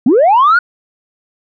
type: linear sweep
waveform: sine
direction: up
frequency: 213 to 1480 Hz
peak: -4 dBFS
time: 0.06-0.59 s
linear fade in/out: 5 ms
effects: tanh soft clip ceiling -3 dBFS